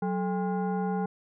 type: tone with frequency modulation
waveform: sine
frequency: 185 Hz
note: F#3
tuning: in tune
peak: -26 dBFS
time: 0.02-1.06 s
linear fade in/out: 5 ms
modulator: 619 Hz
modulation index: 1
effects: none